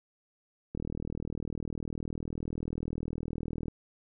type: click train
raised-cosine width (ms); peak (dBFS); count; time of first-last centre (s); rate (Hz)
3; -23; 118; 0.75-3.682; 39.9
effects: none